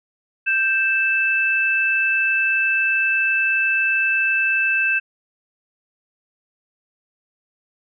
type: tone pair together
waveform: sine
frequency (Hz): 1568 / 2637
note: G6 / E7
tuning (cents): 0 / 0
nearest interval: major sixth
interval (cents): 900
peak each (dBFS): -20 / -18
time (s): 0.46-5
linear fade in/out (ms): 20
effects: none